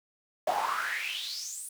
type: noise with high-pass filter sweep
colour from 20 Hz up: brown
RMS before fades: -33 dBFS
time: 0.47-1.69 s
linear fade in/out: 5 ms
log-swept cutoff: 660 to 10000 Hz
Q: 7
effects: none